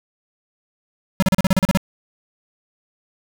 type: tone bursts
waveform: square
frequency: 189.4 Hz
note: F#3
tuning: 41 cents sharp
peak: -13 dBFS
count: 10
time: 1.2-1.773 s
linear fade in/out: 0 ms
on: 24 ms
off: 37 ms
effects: none